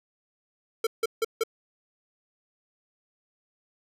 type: tone bursts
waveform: square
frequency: 450 Hz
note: A4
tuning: 39 cents sharp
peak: -23 dBFS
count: 4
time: 0.84-1.436 s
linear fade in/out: 5 ms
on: 29 ms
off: 160 ms
effects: resampled to 32000 Hz